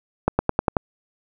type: accelerating click train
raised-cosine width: 1 ms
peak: -3 dBFS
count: 6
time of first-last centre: 0.28-0.768 s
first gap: 110 ms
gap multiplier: 0.94
effects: none